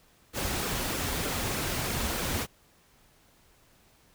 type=noise with flanger; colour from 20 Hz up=pink; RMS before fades=-31 dBFS; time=0.33-2.47 s; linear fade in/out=50 ms; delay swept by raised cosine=1 to 6.8 ms; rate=3.2 Hz; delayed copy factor=-0.5; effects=pink hiss -62 dBFS RMS until 4.14 s